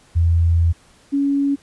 sine tone pair in turn, 84 / 280.3 Hz, E2 / C#4, +33 / +19 cents, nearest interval octave + major sixth, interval 2086 cents, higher second, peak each -12 / -15 dBFS, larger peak first, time 0.15-0.73 / 1.12-1.56 s, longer first, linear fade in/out 20 ms, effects pink hiss -52 dBFS RMS until 1.62 s + resampled to 24000 Hz

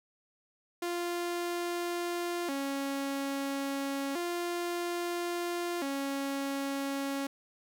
sawtooth tone with vibrato, 310 Hz, D#4, 6 cents flat, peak -28 dBFS, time 0.82-7.27 s, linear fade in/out 5 ms, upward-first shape square, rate 0.3 Hz, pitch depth 200 cents each way, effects none

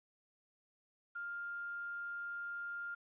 sine tone with quantisation, 1402 Hz, F6, 6 cents sharp, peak -40 dBFS, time 1.15-2.95 s, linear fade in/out 10 ms, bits 11, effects resampled to 8000 Hz

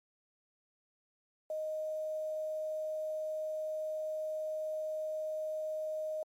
sine tone with quantisation, 622.3 Hz, D#5, in tune, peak -34 dBFS, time 1.5-6.23 s, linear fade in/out 2 ms, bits 10, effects MP3 64 kbps

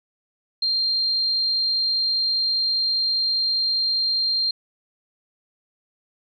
sine tone, 4185 Hz, C8, in tune, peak -19 dBFS, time 0.62-4.51 s, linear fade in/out 5 ms, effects none

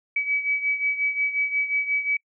sine beating tone pair, 2281 / 2286.6 Hz, C#7 / D7, +49 / -47 cents, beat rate 5.6 Hz, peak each -23 / -28 dBFS, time 0.16-2.17 s, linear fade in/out 5 ms, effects noise-tail reverb RT60 0.1 s tail -26 dB re dry

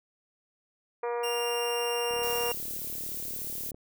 harmonic tone, 238.4 Hz, A#3, 39 cents sharp, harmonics 2 / 3 / 4 / 5 / 6 / 7 / 8 / 9 / 10, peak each -30 / -39 / -36 / -42 / -47 / -50 / -49 / -54 / -50 dBFS, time 1.03-2.52 s, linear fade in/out 5 ms
sawtooth tone, 2794 Hz, F7, in tune, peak -29 dBFS, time 1.23-2.53 s, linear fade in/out 10 ms
click train, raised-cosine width 2 ms, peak -34 dBFS, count 61, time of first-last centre 2.11-3.745 s, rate 36.7 Hz
violet noise, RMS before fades -36 dBFS, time 2.23-3.71 s, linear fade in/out 2 ms
effects none

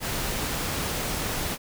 pink noise, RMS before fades -29 dBFS, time 0-1.58 s, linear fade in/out 50 ms, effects none

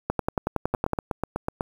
two click trains, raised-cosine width 1 ms, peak -9 / -11 dBFS, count 10 / 8, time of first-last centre 0.1-0.933 / 0.74-1.608 s, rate 10.8 / 8.06 Hz, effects 7-bit

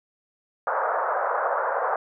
pink band-pass noise, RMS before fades -25 dBFS, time 0.67-1.96 s, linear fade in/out 2 ms, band 510 to 1500 Hz, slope 48 dB/octave, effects none

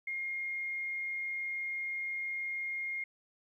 sine tone, 2133 Hz, C7, 33 cents sharp, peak -34 dBFS, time 0.07-3.04 s, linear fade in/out 5 ms, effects 12-bit

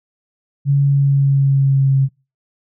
sine tone with pitch glide, 140.4 to 135.38 Hz, C#3 to C#3, +22 to -41 cents, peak -10 dBFS, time 0.65-2.09 s, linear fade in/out 50 ms, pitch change -63 cents, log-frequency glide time 0.83-1.97 s, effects noise-tail reverb RT60 0.3 s tail -25 dB re dry

